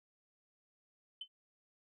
sine tone with exponential decay, 3057 Hz, G7, 44 cents flat, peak -37 dBFS, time 1.21-1.28 s, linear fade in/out 5 ms, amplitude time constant 15 ms, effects tanh soft clip ceiling -35 dBFS

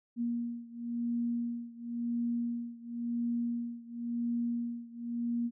sine beating tone pair, 236.2 / 237.15 Hz, A#3 / A#3, +23 / +30 cents, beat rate 0.95 Hz, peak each -34 / -36 dBFS, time 0.16-5.51 s, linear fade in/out 50 ms, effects none

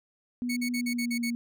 sine tone with pitch glide, 244.5 to 236.7 Hz, B3 to A#3, -17 to +27 cents, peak -28 dBFS, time 0.42-1.35 s, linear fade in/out 0 ms, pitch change -56 cents, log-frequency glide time 0.74-1.22 s
sawtooth tone bursts, 2217 Hz, C#7, in tune, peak -28 dBFS, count 7, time 0.49-1.305 s, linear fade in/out 10 ms, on 77 ms, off 46 ms
effects none

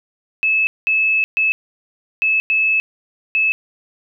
sine tone bursts at uneven times, 2602 Hz, E7, 23 cents flat, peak -13 dBFS, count 6, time 0.43-0.67 / 0.87-1.24 / 1.37-1.52 / 2.22-2.4 / 2.5-2.8 / 3.35-3.52 s, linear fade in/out 0 ms, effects none

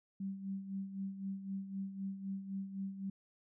sine tone with tremolo, 194.4 Hz, G3, 14 cents flat, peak -36 dBFS, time 0.2-3.1 s, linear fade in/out 5 ms, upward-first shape sine, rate 3.9 Hz, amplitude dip 65%, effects none

